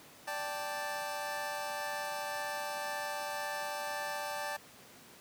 25% pulse chord, D suspended fourth, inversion none, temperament equal, 587.3 / 784 / 880 Hz, D5 / G5 / A5, 0 / 0 / 0 cents, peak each -37 / -38 / -36 dBFS, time 0.27-4.57 s, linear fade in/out 10 ms, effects pink hiss -55 dBFS RMS until 5.2 s + high-pass 150 Hz 12 dB/octave

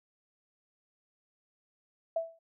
sine tone with exponential decay, 659 Hz, E5, 1 cent flat, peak -25 dBFS, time 2.16-2.39 s, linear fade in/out 5 ms, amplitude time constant 49 ms, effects none

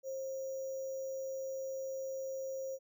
sine tone with sample-and-hold, 533 Hz, C5, 32 cents sharp, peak -37 dBFS, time 0.03-2.79 s, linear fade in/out 50 ms, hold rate 6300 Hz, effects none

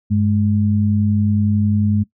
sine tone pair together, 99.15 / 210.1 Hz, G2 / G#3, +20 / +20 cents, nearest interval octave + minor second, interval 1300 cents, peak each -16 dBFS, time 0.1-2.04 s, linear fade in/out 20 ms, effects noise-tail reverb RT60 0.1 s tail -19 dB re dry

